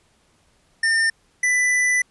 square tone pair in turn, 1808 / 1989.5 Hz, A6 / B6, +47 / +12 cents, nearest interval major second, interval 165 cents, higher second, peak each -17 dBFS, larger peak neither, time 0.83-1.1 / 1.43-2.02 s, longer second, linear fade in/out 5 ms, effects pink hiss -61 dBFS RMS until 2.1 s + resampled to 24000 Hz

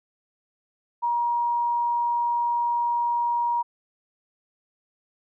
sine tone, 950 Hz, A#5, 33 cents sharp, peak -21 dBFS, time 1.02-3.63 s, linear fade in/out 20 ms, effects none

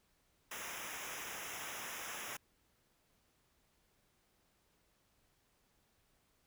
pink noise with comb filter, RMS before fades -45 dBFS, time 0.51-2.37 s, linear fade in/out 5 ms, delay 0.23 ms, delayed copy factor -0.95, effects pink hiss -75 dBFS RMS until 6.46 s

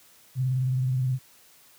sine tone with vibrato, 129 Hz, C3, 24 cents flat, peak -22 dBFS, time 0.35-1.19 s, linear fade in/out 50 ms, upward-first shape triangle, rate 19 Hz, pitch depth 66 cents each way, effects white hiss -56 dBFS RMS until 1.78 s + high-pass 60 Hz 12 dB/octave

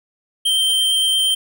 square tone with vibrato, 3136 Hz, G7, in tune, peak -15 dBFS, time 0.45-1.35 s, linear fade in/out 10 ms, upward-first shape sine, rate 8.7 Hz, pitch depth 8 cents each way, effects none

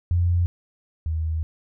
sine tone pair in turn, 87.31 / 79.77 Hz, F2 / D#2, 0 / +44 cents, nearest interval major second, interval 156 cents, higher first, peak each -17 / -22 dBFS, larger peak first, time 0.11-0.46 / 1.06-1.43 s, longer second, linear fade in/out 0 ms, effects none

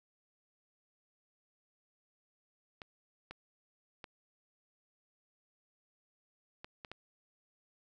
clicks, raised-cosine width 0.3 ms, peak -29 dBFS, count 6, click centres 2.818 / 3.31 / 4.042 / 6.645 / 6.848 / 6.916 s, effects none

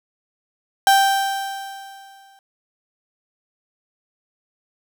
35% pulse tone with exponential decay, 784 Hz, G5, in tune, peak -8 dBFS, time 0.87-2.39 s, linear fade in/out 1 ms, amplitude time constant 330 ms, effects none

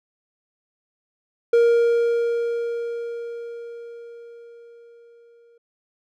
triangle tone with exponential decay, 468.9 Hz, A#4, 10 cents sharp, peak -10 dBFS, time 1.53-5.58 s, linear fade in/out 5 ms, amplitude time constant 880 ms, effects none

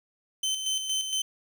25% pulse tone with tremolo, 3075 Hz, G7, 34 cents flat, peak -22 dBFS, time 0.43-1.22 s, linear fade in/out 5 ms, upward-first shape square, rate 4.3 Hz, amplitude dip 50%, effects none

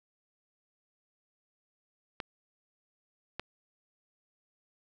clicks, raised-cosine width 0.3 ms, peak -19 dBFS, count 2, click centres 2.202 / 3.396 s, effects none

